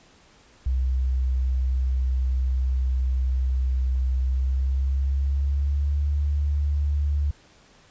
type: tone with pitch glide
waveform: sine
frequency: 64.2 to 72.48 Hz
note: C2 to D2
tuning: -32 to -22 cents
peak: -20 dBFS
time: 0.66-7.31 s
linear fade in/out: 5 ms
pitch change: +210 cents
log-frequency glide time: 4.22-6.06 s
effects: pink hiss -55 dBFS RMS until 7.9 s + resampled to 16000 Hz